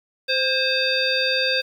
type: harmonic tone with a mistuned harmonic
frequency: 520 Hz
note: C5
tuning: 11 cents flat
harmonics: 1 / 3 / 5 / 7 / 9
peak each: -25 / -25 / -25 / -25 / -25 dBFS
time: 0.28-1.62 s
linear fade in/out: 20 ms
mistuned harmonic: 3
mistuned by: +46 cents
effects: 8-bit